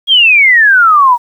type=exponential sweep; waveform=sine; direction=down; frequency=3322 to 932.3 Hz; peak=-3 dBFS; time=0.07-1.18 s; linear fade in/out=50 ms; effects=7-bit

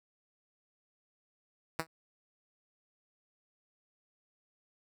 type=tone with exponential decay; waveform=5% pulse; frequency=162.1 Hz; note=E3; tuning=29 cents flat; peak=-17 dBFS; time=1.79-1.87 s; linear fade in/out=2 ms; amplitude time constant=16 ms; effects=none

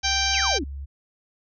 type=harmonic tone; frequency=784 Hz; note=G5; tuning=in tune; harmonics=1 / 2 / 3 / 4 / 5 / 6 / 7 / 8; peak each=-29 / -29 / -29 / -29 / -29 / -29 / -29 / -29 dBFS; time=0.03-0.59 s; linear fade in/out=20 ms
type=tone; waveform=sine; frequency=69.3 Hz; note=C#2; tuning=in tune; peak=-31 dBFS; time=0.03-0.86 s; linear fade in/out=20 ms
type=exponential sweep; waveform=sine; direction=down; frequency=3200 to 244.2 Hz; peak=-26 dBFS; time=0.33-0.64 s; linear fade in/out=5 ms
effects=none

